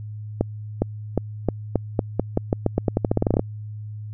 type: accelerating click train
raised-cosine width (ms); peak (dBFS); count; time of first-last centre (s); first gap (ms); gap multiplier
2; -5; 22; 0.41-3.395; 410; 0.87
effects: added 106 Hz sine -31 dBFS peak until 4.13 s